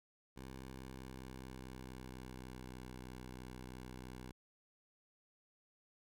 10% pulse tone with pitch glide, 65.41 to 63.04 Hz, C2 to B1, 0 to +36 cents, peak -40 dBFS, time 0.36-4.32 s, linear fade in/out 10 ms, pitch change -64 cents, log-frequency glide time 0.56-2.85 s, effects none

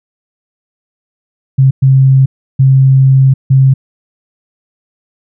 sine tone bursts at uneven times, 133.6 Hz, C3, 36 cents sharp, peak -3 dBFS, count 4, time 1.58-1.71 / 1.82-2.26 / 2.59-3.34 / 3.5-3.74 s, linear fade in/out 10 ms, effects none

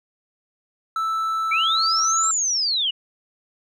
triangle tone, 1318.5 Hz, E6, in tune, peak -19 dBFS, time 0.96-2.31 s, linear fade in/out 2 ms
sine linear two-way sweep, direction up then down, 2217 to 7510 to 2829 Hz, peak -19 dBFS, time 1.51-2.91 s, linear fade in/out 10 ms, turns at 2.29 s
effects none

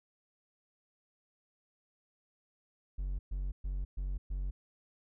triangle tone bursts, 46.74 Hz, F#1, 18 cents sharp, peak -31 dBFS, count 5, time 2.98-4.51 s, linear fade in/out 10 ms, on 210 ms, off 120 ms, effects none

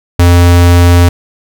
square tone, 87.31 Hz, F2, in tune, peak -3 dBFS, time 0.19-1.09 s, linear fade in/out 5 ms, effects none

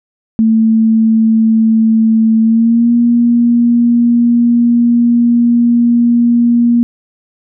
sine tone with pitch glide, 222.7 to 237.3 Hz, A3 to A#3, +21 to +31 cents, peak -6 dBFS, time 0.39-6.83 s, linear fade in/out 0 ms, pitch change +110 cents, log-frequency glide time 2.41-2.92 s, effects none

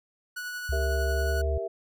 45% pulse tone with tremolo, 1472 Hz, F#6, 9 cents flat, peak -32 dBFS, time 0.36-1.42 s, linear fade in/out 10 ms, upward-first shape triangle, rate 11 Hz, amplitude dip 30%
sine tone with pitch glide, 69.4 to 71.64 Hz, C#2 to D2, +3 to -42 cents, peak -25 dBFS, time 0.69-1.58 s, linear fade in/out 5 ms, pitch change +55 cents, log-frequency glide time 1.15-1.28 s
sine chord, E diminished, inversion first, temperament equal, 392 / 466.2 / 659.3 Hz, G4 / Bb4 / E5, 0 / 0 / 0 cents, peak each -34 / -36 / -32 dBFS, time 0.72-1.68 s, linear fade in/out 10 ms
effects none

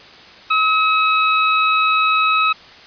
25% pulse tone, 1280 Hz, D#6, 49 cents sharp, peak -9 dBFS, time 0.5-2.53 s, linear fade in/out 10 ms, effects white hiss -41 dBFS RMS until 2.86 s + resampled to 11025 Hz

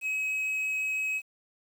triangle tone with quantisation, 2551 Hz, D#7, 43 cents sharp, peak -26 dBFS, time 0.01-1.22 s, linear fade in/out 50 ms, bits 9, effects none

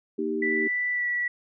sine chord, Eb major, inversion second, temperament equal, 233.1 / 311.1 / 392 Hz, Bb3 / Eb4 / G4, 0 / 0 / 0 cents, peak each -32 / -30 / -28 dBFS, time 0.18-0.68 s, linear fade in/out 10 ms
sine tone with pitch glide, 1975.5 to 1947.2 Hz, B6 to B6, 0 to -25 cents, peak -24 dBFS, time 0.42-1.28 s, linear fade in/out 5 ms, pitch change -25 cents, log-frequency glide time 0.92-1.06 s
effects none

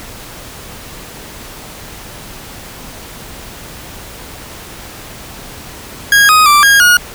40% pulse tone with pitch steps, 1639 / 1252 / 1174 / 1630 / 1443 Hz, G#6 / D#6 / D6 / G#6 / F#6, -23 / +10 / -1 / -33 / -44 cents, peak -4 dBFS, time 6.12-6.97 s, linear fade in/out 2 ms, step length 170 ms, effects pink hiss -31 dBFS RMS until 7.14 s

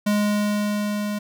square tone with level ramp, 207.7 Hz, G#3, in tune, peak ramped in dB -18 to -25 dBFS, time 0.06-1.19 s, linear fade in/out 10 ms, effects none

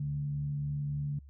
sine tone with frequency modulation, 144.4 Hz, D3, 29 cents flat, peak -31 dBFS, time 0-1.19 s, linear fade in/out 5 ms, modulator 70.8 Hz, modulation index 0.27, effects added 70 Hz sine -49 dBFS peak until 1.29 s

